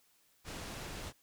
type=low-pass noise; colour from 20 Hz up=pink; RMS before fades=-44 dBFS; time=0.44-1.13 s; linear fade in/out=50 ms; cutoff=8800 Hz; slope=12 dB/octave; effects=white hiss -70 dBFS RMS until 1.22 s